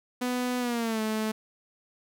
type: tone with pitch glide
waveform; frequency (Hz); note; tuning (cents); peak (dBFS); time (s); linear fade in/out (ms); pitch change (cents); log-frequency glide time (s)
sawtooth; 248.5 to 217.6; B3 to A3; +11 to -19; -23; 0.21-1.32; 10; -230; 0.59-1.01
effects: none